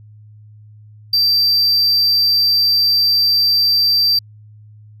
triangle tone, 4686 Hz, D8, 5 cents flat, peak -10 dBFS, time 1.13-4.19 s, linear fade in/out 5 ms, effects added 106 Hz sine -39 dBFS peak until 5 s

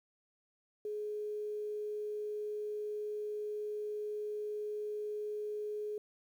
sine tone with quantisation, 420.9 Hz, G#4, 23 cents sharp, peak -36 dBFS, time 0.85-5.98 s, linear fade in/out 2 ms, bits 11, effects none

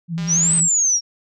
sine tone with vibrato, 166.8 Hz, E3, 21 cents sharp, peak -21 dBFS, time 0.08-0.69 s, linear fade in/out 50 ms, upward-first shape sine, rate 11 Hz, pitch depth 54 cents each way
click train, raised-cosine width 0.2 ms, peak -19 dBFS, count 85, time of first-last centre 0.18-0.598 s, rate 201 Hz
sine exponential two-way sweep, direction up then down, 5510 to 8300 to 5510 Hz, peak -14 dBFS, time 0.27-1.01 s, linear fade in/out 50 ms, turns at 0.55 s
effects none

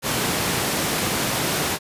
pink high-pass noise, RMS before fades -23 dBFS, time 0.02-1.79 s, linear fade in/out 50 ms, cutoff 120 Hz, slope 12 dB/octave, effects resampled to 32000 Hz

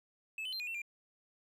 triangle tone with pitch steps, 2607 / 3034 / 4151 / 2456 / 2700 / 2386 Hz, E7 / F#7 / C8 / D#7 / E7 / D7, -20 / +43 / -15 / -23 / +41 / +27 cents, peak -36 dBFS, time 0.38-0.818 s, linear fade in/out 2 ms, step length 73 ms, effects none

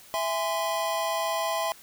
square chord, E augmented, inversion none, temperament just, 659.3 / 824.1 / 1030.1 Hz, E5 / G#5 / B#5, 0 / -14 / -27 cents, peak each -30 / -33 / -31 dBFS, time 0.14-1.72 s, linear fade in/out 0 ms, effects white hiss -51 dBFS RMS until 1.82 s

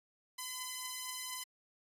5% pulse beating tone pair, 1012 / 1016.2 Hz, B5 / B5, +42 / +49 cents, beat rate 4.2 Hz, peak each -35 / -29 dBFS, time 0.38-1.44 s, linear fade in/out 10 ms, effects AAC 64 kbps

